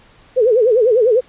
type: tone with vibrato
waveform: sine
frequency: 466.2 Hz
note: A#4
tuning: in tune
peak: -9 dBFS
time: 0.36-1.21 s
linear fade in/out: 20 ms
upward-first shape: sine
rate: 10 Hz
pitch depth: 190 cents each way
effects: pink hiss -48 dBFS RMS until 1.28 s + resampled to 8000 Hz